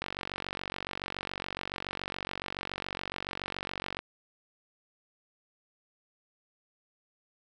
click train, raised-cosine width 0.3 ms, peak -18 dBFS, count 188, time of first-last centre 0.02-3.99 s, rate 47.1 Hz, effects none

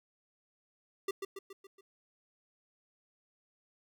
square tone with echo, 391.6 Hz, G4, 2 cents flat, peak -32 dBFS, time 1.08-1.11 s, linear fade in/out 5 ms, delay 140 ms, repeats 5, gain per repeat -5 dB, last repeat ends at 1.81 s, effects none

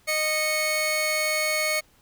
sawtooth tone pair together, 618 / 2202 Hz, D#5 / C#7, -12 / -12 cents, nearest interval octave + minor seventh, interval 2200 cents, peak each -23 / -21 dBFS, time 0.07-1.81 s, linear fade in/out 20 ms, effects pink hiss -60 dBFS RMS until 2.01 s

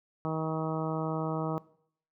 harmonic tone, 158.8 Hz, D#3, 36 cents sharp, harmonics 1 / 2 / 3 / 4 / 5 / 6 / 7 / 8, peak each -33 / -36 / -38 / -39 / -40 / -41 / -41 / -42 dBFS, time 0.25-1.58 s, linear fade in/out 0 ms, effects noise-tail reverb RT60 0.6 s tail -19 dB re dry

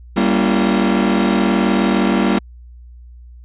40% pulse chord, G diminished seventh, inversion none, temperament just, 196 / 235.2 / 282.2 / 338.7 Hz, G3 / Bb3 / Db4 / Fb4, 0 / +16 / +31 / +47 cents, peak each -16 / -17 / -21 / -19 dBFS, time 0.16-2.39 s, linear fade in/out 10 ms, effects added 60 Hz sine -36 dBFS peak until 3.44 s + resampled to 8000 Hz

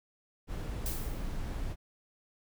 brown noise, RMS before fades -36 dBFS, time 0.47-1.76 s, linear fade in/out 50 ms
blue noise with exponential decay, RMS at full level -36 dBFS, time 0.86-1.42 s, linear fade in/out 0 ms, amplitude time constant 120 ms
effects none

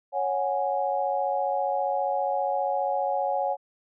sine chord, C# suspended fourth, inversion none, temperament equal with one note detuned, 554.4 / 735.7 / 830.6 Hz, C#5 / F#5 / G#5, 0 / -10 / 0 cents, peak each -28 dBFS, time 0.12-3.57 s, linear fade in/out 50 ms, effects none

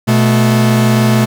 45% pulse tone pair together, 122.4 / 218.1 Hz, B2 / A3, -15 / -15 cents, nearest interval minor seventh, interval 1000 cents, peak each -11 dBFS, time 0.07-1.26 s, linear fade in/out 20 ms, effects none

